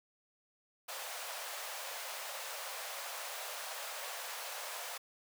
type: high-pass noise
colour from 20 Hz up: pink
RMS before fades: -43 dBFS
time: 0.88-4.98 s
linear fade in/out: 10 ms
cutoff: 530 Hz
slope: 48 dB/octave
effects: none